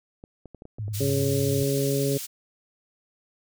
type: clicks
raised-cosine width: 2 ms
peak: -29 dBFS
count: 11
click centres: 0.239 / 0.457 / 0.547 / 0.621 / 0.654 / 0.785 / 0.881 / 1.005 / 1.097 / 1.211 / 1.631 s
type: tone with vibrato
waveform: sine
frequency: 104.5 Hz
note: G#2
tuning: 11 cents sharp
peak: -28 dBFS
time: 0.79-1.63 s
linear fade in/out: 5 ms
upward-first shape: square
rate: 11 Hz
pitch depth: 63 cents each way
type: high-pass noise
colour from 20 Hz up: pink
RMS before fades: -35 dBFS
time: 0.93-2.27 s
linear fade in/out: 20 ms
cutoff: 4700 Hz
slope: 12 dB/octave
type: harmonic tone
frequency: 138.59 Hz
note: C#3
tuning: in tune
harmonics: 1 / 2 / 3 / 4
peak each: -26 / -29 / -26 / -31 dBFS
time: 1-2.18 s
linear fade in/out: 10 ms
effects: none